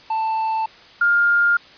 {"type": "tone pair in turn", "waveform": ["triangle", "sine"], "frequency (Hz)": [885, 1408.4], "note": ["A5", "F6"], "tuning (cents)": [10, 14], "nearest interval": "minor sixth", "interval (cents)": 804, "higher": "second", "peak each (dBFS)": [-17, -13], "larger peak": "second", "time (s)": [[0.1, 0.66], [1.01, 1.57]], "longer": "neither", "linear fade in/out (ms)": 5, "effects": ["white hiss -45 dBFS RMS until 1.77 s", "resampled to 11025 Hz"]}